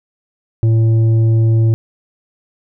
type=tone with tanh clipping; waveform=triangle; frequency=112.5 Hz; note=A2; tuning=39 cents sharp; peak=-10 dBFS; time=0.63-1.74 s; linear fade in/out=0 ms; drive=11 dB; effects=none